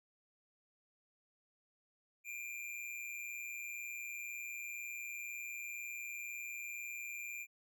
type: tone with amplitude modulation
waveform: square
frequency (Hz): 2393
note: D7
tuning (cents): +32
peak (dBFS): -40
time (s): 2.24-7.47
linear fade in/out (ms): 50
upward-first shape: sine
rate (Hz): 120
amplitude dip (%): 70
effects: none